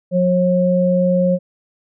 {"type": "tone pair together", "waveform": "sine", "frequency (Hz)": [180.5, 540.9], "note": ["F#3", "C#5"], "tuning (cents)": [-43, -43], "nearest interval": "octave + perfect fifth", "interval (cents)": 1900, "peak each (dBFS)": -15, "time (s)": [0.11, 1.39], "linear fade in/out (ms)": 50, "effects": []}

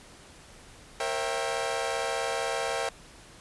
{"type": "chord", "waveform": "sawtooth", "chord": "A# diminished seventh", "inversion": "none", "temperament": "equal with one note detuned", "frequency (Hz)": [466.2, 541.7, 659.3, 784], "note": ["A#4", "C#5", "E5", "G5"], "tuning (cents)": [0, -40, 0, 0], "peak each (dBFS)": -30, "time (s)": [1, 2.89], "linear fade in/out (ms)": 2, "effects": ["pink hiss -51 dBFS RMS until 3.4 s", "resampled to 24000 Hz"]}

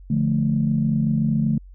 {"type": "chord", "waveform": "sine", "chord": "D minor", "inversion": "none", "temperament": "equal", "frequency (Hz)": [146.83, 174.61, 220], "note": ["D3", "F3", "A3"], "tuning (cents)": [0, 0, 0], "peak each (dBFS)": [-21, -25, -20], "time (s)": [0.1, 1.58], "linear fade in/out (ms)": 5, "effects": ["tanh soft clip ceiling -8 dBFS", "added 46 Hz sine -40 dBFS peak until 1.74 s"]}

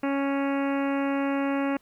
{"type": "harmonic tone", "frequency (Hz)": 277.2, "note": "C#4", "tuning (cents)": 0, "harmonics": [1, 2, 3, 4, 5, 6, 7, 8, 9, 10], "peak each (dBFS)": [-25, -31, -35, -37, -39, -41, -42, -43, -44, -45], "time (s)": [0.03, 1.77], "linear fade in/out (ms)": 5, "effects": ["pink hiss -63 dBFS RMS until 1.81 s"]}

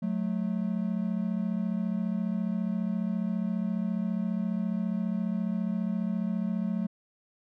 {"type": "tone pair together", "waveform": "triangle", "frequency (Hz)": [183.23, 217.9], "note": ["F#3", "A3"], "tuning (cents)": [-17, -17], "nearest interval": "minor third", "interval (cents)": 300, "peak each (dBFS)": -28, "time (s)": [0.02, 6.87], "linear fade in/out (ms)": 10, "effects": []}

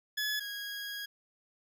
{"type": "tone pair in turn", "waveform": "20% pulse", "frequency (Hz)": [1704, 1646.9], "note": ["G#6", "G#6"], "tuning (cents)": [44, -15], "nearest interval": "minor second", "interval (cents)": 59, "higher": "first", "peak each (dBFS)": [-26, -33], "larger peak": "first", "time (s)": [[0.17, 0.4], [0.4, 1.06]], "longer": "second", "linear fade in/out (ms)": 10, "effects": []}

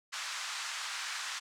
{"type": "band-pass noise", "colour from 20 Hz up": "pink", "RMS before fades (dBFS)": -39, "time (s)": [0.12, 1.4], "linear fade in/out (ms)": 20, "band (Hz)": [1100, 7700], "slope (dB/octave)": 24, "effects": []}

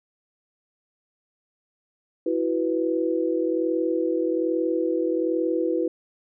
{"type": "chord", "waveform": "sine", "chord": "E suspended second", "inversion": "none", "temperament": "just", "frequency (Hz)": [329.6, 370.8, 494.4], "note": ["E4", "F#4", "B4"], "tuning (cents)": [0, 4, 2], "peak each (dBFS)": [-24, -27, -26], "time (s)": [2.26, 5.88], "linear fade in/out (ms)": 5, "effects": []}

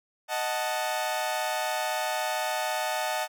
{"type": "chord", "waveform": "sawtooth", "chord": "D# diminished", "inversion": "none", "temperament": "equal", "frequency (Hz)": [622.3, 740, 880], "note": ["D#5", "F#5", "A5"], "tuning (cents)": [0, 0, 0], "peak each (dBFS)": -28, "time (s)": [0.28, 3.28], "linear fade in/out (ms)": 50, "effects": []}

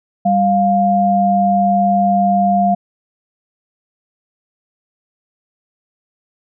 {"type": "tone pair together", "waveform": "sine", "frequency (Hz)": [197, 702], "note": ["G3", "F5"], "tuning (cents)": [9, 9], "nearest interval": "octave + minor seventh", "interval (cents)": 2200, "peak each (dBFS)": [-15, -12], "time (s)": [0.25, 2.75], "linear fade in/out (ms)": 10, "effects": []}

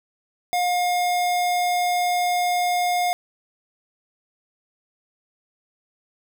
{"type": "tone", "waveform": "square", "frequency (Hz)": 713, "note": "F5", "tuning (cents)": 36, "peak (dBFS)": -20, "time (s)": [0.53, 3.13], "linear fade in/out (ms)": 0, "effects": []}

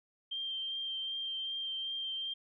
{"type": "tone with vibrato", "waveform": "sine", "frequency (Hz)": 3162, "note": "G7", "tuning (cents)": 14, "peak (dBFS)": -35, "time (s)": [0.31, 2.34], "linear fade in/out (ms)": 10, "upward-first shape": "triangle", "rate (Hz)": 2.6, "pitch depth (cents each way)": 15, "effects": []}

